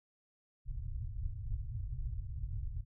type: low-pass noise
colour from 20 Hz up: pink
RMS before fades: -39 dBFS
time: 0.65-2.85 s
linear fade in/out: 50 ms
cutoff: 130 Hz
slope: 96 dB/octave
effects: none